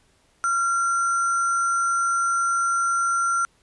sine tone with sample-and-hold, 1376 Hz, F6, 26 cents flat, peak -19 dBFS, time 0.44-3.45 s, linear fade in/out 0 ms, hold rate 7350 Hz, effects pink hiss -62 dBFS RMS until 3.62 s + resampled to 24000 Hz

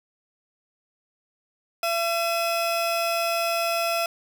30% pulse tone pair together, 675 / 2548 Hz, E5 / D#7, +41 / +41 cents, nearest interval octave + major seventh, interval 2300 cents, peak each -21 / -26 dBFS, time 1.83-4.06 s, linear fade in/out 2 ms, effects none

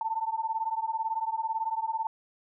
sine beating tone pair, 884 / 902 Hz, A5 / A5, +8 / +43 cents, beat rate 18 Hz, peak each -31 dBFS, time 0.01-2.07 s, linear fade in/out 2 ms, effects none

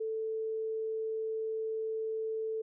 sine tone, 441.6 Hz, A4, 6 cents sharp, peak -32 dBFS, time 0-2.62 s, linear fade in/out 10 ms, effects none

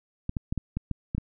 clicks, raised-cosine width 5 ms, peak -16 dBFS, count 8, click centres 0.294 / 0.368 / 0.525 / 0.577 / 0.77 / 0.913 / 1.149 / 1.181 s, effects none

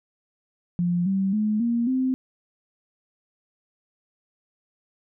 sine tone with pitch steps, 175.1 / 193.17 / 213.1 / 235.1 / 259.3 Hz, F3 / G3 / G#3 / A#3 / C4, +5 / -25 / +45 / +15 / -15 cents, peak -20 dBFS, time 0.79-2.14 s, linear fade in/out 0 ms, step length 270 ms, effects none

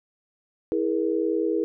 sine tone cluster, 325.8 / 415.7 / 476 Hz, E4 / G#4 / A#4, -20 / +2 / +36 cents, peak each -25 / -26 / -27 dBFS, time 0.72-1.64 s, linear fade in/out 0 ms, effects none

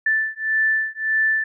sine beating tone pair, 1760 / 1761.7 Hz, A6 / A6, 0 / +2 cents, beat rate 1.7 Hz, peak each -21 / -21 dBFS, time 0.06-1.44 s, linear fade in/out 5 ms, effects none

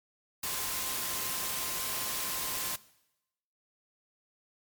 sine tone in noise, 1046.5 Hz, C6, in tune, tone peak -45 dBFS, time 0.43-2.76 s, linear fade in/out 5 ms, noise white, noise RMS -34 dBFS, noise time 0.43-2.76 s, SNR -14 dB, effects noise-tail reverb RT60 0.9 s tail -20 dB re dry + MP3 96 kbps

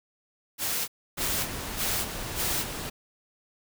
white noise bursts, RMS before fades -29 dBFS, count 4, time 0.58-2.65 s, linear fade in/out 50 ms, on 300 ms, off 290 ms
pink noise, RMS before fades -35 dBFS, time 1.17-2.9 s, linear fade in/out 10 ms
effects none

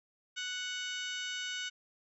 harmonic tone with a mistuned harmonic, 740 Hz, F#5, in tune, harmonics 2 / 3 / 4 / 5 / 6 / 7 / 8 / 9 / 10, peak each -41 / -45 / -40 / -45 / -51 / -54 / -47 / -58 / -52 dBFS, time 0.36-1.7 s, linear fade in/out 20 ms, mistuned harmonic 8, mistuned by +40 cents, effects none

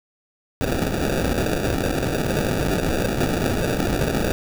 white noise with sample-and-hold, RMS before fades -22 dBFS, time 0.61-4.32 s, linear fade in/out 0 ms, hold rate 1050 Hz, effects none

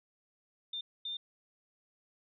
sine tone bursts at uneven times, 3606 Hz, A7, 42 cents sharp, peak -36 dBFS, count 2, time 0.73-0.81 / 1.05-1.17 s, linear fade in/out 5 ms, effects none

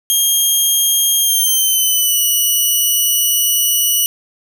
5% pulse tone with pitch glide, 3227 to 2942 Hz, G7 to F#7, +50 to -11 cents, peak -4 dBFS, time 0.1-4.06 s, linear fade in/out 0 ms, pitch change -161 cents, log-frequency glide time 1.18-2.21 s, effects none

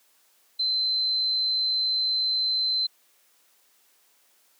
sine tone, 4077 Hz, C8, 46 cents flat, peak -22 dBFS, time 0.59-2.87 s, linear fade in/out 10 ms, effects white hiss -63 dBFS RMS until 4.59 s + high-pass 300 Hz 12 dB/octave

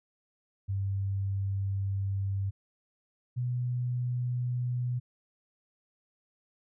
sine tone pair in turn, 98 / 123.47 Hz, G2 / B2, 0 / 0 cents, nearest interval major third, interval 400 cents, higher second, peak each -28 dBFS, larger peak neither, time 0.68-2.51 / 3.36-5 s, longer first, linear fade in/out 20 ms, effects none

